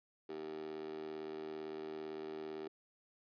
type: tone with high-pass filter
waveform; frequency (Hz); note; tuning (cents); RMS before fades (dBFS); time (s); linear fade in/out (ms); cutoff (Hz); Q
15% pulse; 77.78; D#2; 0; -45; 0.29-2.68; 5; 390; 6
effects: resampled to 11025 Hz